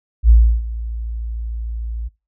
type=tone with ADSR envelope; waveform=sine; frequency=56.7 Hz; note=A#1; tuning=47 cents flat; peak=-4 dBFS; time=0.23-2.09 s; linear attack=67 ms; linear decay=320 ms; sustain=-18 dB; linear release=20 ms; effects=noise-tail reverb RT60 0.3 s tail -24 dB re dry